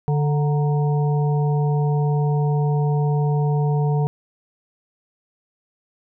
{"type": "harmonic tone with a mistuned harmonic", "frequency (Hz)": 146.83, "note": "D3", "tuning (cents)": 0, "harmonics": [1, 3, 5, 6], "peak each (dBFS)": [-17, -27, -31, -33], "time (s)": [0.08, 4.07], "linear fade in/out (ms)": 0, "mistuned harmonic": 6, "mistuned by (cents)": 91, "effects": []}